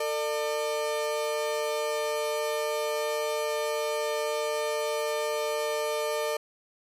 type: tone pair together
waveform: 35% pulse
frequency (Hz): 449.6 / 600.1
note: A4 / D5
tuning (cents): +37 / +37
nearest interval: perfect fourth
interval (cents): 500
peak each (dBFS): -29 / -28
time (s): 0-6.37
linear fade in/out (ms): 5
effects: resampled to 32000 Hz